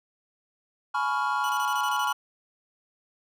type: chord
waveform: triangle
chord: C# dominant seventh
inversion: second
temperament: equal with one note detuned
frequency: 845.6 / 987.8 / 1108.7 / 1396.9 Hz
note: G#5 / B5 / C#6 / E#6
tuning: +31 / 0 / 0 / 0 cents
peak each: -28 dBFS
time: 0.94-2.13 s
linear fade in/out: 10 ms
type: tone bursts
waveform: sawtooth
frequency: 2960 Hz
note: F#7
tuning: in tune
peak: -31 dBFS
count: 9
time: 1.44-2.124 s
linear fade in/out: 0 ms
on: 52 ms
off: 27 ms
effects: none